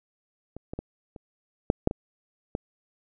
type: clicks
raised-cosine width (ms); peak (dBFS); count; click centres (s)
2; -25 / -21 / -19 / -28 / -6 / -6 / -17 / -15; 8; 0.566 / 0.735 / 0.79 / 1.162 / 1.701 / 1.874 / 1.911 / 2.551
effects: none

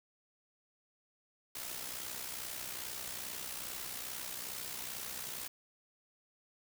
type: noise with amplitude modulation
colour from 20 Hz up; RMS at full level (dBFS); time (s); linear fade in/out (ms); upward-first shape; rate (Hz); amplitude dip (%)
white; -40; 1.55-5.48; 5; sine; 62.4; 55
effects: none

